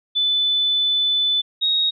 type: tone pair in turn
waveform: sine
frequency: 3500 / 3764 Hz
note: A7 / A#7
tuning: -10 / +16 cents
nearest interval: minor second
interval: 126 cents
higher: second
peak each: -16 dBFS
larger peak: neither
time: 0.15-1.42 / 1.61-1.91 s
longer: first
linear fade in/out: 20 ms
effects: none